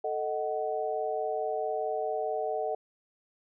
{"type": "chord", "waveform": "sine", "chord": "D# diminished", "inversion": "second", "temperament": "equal with one note detuned", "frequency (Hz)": [440, 622.3, 746.9], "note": ["A4", "D#5", "F#5"], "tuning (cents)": [0, 0, 16], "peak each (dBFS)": -33, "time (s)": [0.04, 2.75], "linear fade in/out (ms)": 5, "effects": []}